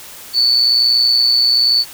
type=tone with amplitude modulation; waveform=sine; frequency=4476 Hz; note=C#8; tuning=16 cents sharp; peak=-7 dBFS; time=0.33-1.85 s; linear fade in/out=50 ms; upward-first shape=sine; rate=121 Hz; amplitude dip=60%; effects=white hiss -35 dBFS RMS until 1.93 s